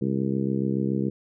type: harmonic tone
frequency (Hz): 67.1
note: C2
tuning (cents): +44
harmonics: 2 / 3 / 4 / 5 / 6 / 7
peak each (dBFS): -29 / -26 / -32 / -30 / -33 / -36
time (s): 0.01-1.1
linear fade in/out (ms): 10
effects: none